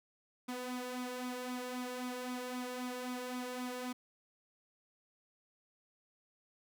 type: tone with flanger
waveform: sawtooth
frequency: 250 Hz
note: B3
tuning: 21 cents sharp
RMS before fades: -41 dBFS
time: 0.48-3.93 s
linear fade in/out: 10 ms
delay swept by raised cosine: 0.84 to 2.24 ms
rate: 3.8 Hz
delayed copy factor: +0.6
effects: none